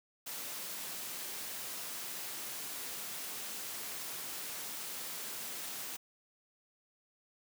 white high-pass noise, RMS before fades -42 dBFS, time 0.26-5.97 s, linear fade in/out 10 ms, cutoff 140 Hz, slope 12 dB/octave, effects none

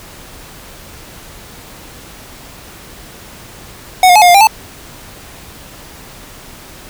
square tone with pitch steps, 740 / 714 / 852 / 713 / 703 / 796 / 878 Hz, F#5 / F5 / G#5 / F5 / F5 / G5 / A5, 0 / +38 / +44 / +36 / +11 / +26 / -4 cents, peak -4 dBFS, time 4.03-4.471 s, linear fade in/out 2 ms, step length 63 ms, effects pink hiss -35 dBFS RMS until 6.89 s

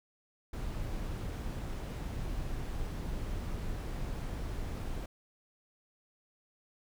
brown noise, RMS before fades -37 dBFS, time 0.53-5.06 s, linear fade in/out 5 ms, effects none

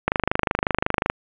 click train, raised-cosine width 0.5 ms, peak -3 dBFS, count 27, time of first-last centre 0.08-1.1 s, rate 25.5 Hz, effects resampled to 8000 Hz + 7-bit

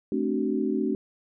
sine tone cluster, 217.8 / 262.5 / 297.1 / 378.1 Hz, A3 / C4 / D4 / F#4, -17 / +6 / +20 / +38 cents, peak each -29 dBFS, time 0.12-0.95 s, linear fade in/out 2 ms, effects none

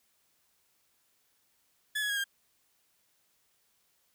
30% pulse tone with pitch steps, 1715 / 1677.8 / 1641.3 / 1605.7 Hz, A6 / G#6 / G#6 / G6, -45 / +17 / -21 / +41 cents, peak -27 dBFS, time 1.95-2.242 s, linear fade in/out 10 ms, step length 73 ms, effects white hiss -72 dBFS RMS until 4.14 s

